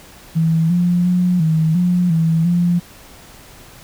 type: tone with pitch steps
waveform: sine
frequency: 162.6 / 175.9 / 179.4 / 159.2 / 178 / 162.9 / 174.2 Hz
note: E3 / F3 / F3 / D#3 / F3 / E3 / F3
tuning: -23 / +13 / +47 / +40 / +33 / -20 / -4 cents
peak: -12 dBFS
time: 0.35-2.8 s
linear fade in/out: 20 ms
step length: 350 ms
effects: pink hiss -42 dBFS RMS until 3.83 s